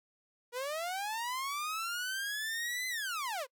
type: linear two-way sweep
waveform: sawtooth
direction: up then down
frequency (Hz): 471.6 to 2044 to 471.6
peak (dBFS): -31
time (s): 0.52-3.47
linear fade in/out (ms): 50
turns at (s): 2.88
effects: noise-tail reverb RT60 0.1 s tail -25 dB re dry